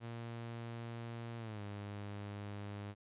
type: tone with pitch glide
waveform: sawtooth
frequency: 116.54 to 102.04 Hz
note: A#2 to G#2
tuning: 0 to -30 cents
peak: -39 dBFS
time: 0-2.95 s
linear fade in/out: 50 ms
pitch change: -230 cents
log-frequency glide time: 1.38-1.62 s
effects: resampled to 8000 Hz